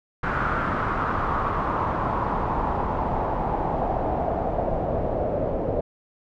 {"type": "noise with low-pass filter sweep", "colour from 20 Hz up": "pink", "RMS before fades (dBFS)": -25, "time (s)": [0.23, 5.81], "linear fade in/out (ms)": 5, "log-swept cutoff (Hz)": [1400, 570], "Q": 3.8, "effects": []}